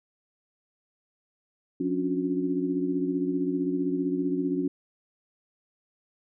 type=tone cluster; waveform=sine; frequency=178.3 / 276.1 / 291.5 / 361.7 Hz; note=F3 / C#4 / D4 / F#4; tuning=+36 / -7 / -13 / -39 cents; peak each=-34 / -27 / -32 / -31 dBFS; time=1.8-4.68 s; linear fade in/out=5 ms; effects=none